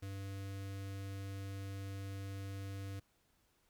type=tone with notch filter; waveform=square; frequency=98 Hz; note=G2; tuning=in tune; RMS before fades=-44 dBFS; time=0.02-3 s; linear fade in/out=10 ms; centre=900 Hz; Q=1.9; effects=pink hiss -75 dBFS RMS until 3.69 s